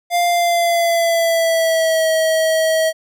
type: tone with pitch glide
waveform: square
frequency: 698.5 to 640.5 Hz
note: F5 to E5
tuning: 0 to -50 cents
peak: -14 dBFS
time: 0.1-2.93 s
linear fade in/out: 50 ms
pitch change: -150 cents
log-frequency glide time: 0.26-2.09 s
effects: none